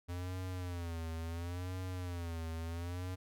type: tone with vibrato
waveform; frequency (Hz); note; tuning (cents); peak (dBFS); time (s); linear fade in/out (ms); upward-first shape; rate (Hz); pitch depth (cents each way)
square; 86.8; F2; -10; -39; 0.08-3.16; 20; sine; 0.72; 110
effects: none